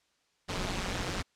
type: noise with amplitude modulation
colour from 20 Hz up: pink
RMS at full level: -30 dBFS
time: 0.48-1.23 s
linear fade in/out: 20 ms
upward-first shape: sine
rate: 184 Hz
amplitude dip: 80%
effects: white hiss -72 dBFS RMS until 1.35 s + low-pass 6000 Hz 12 dB/octave